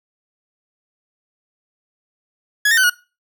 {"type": "tone with pitch steps", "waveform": "40% pulse", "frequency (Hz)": [1683, 1827, 1522, 1451], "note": ["G#6", "A#6", "F#6", "F#6"], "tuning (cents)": [23, -35, 48, -34], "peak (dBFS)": -11, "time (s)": [2.65, 2.898], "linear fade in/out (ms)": 5, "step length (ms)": 62, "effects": ["noise-tail reverb RT60 0.3 s tail -21 dB re dry"]}